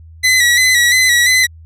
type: tone with vibrato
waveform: sawtooth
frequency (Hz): 1975.5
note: B6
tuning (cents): 0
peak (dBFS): -5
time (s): 0.23-1.47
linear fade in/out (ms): 20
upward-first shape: square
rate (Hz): 2.9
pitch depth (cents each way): 44
effects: added 81 Hz sine -35 dBFS peak until 1.65 s + low-pass 12000 Hz 12 dB/octave